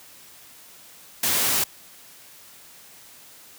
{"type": "noise", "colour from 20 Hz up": "white", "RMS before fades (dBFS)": -22, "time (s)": [1.23, 1.64], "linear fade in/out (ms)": 5, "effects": ["white hiss -48 dBFS RMS until 3.58 s", "high-pass 60 Hz 12 dB/octave"]}